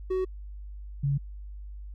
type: tone pair in turn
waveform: triangle / sine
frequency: 373.8 / 140.02 Hz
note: F#4 / C#3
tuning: +18 / +18 cents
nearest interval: octave + perfect fourth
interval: 1700 cents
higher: first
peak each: -23 dBFS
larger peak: neither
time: 0.1-0.25 / 1.03-1.18 s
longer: neither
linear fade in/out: 10 ms
effects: added 50 Hz sine -38 dBFS peak until 1.94 s